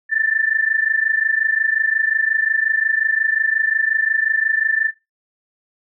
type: tone pair together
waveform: sine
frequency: 1760 / 1785.6 Hz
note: A6 / A6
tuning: 0 / +25 cents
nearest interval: unison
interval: 25 cents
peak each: -18 / -18 dBFS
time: 0.09-4.92 s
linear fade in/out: 50 ms
effects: noise-tail reverb RT60 0.2 s tail -19 dB re dry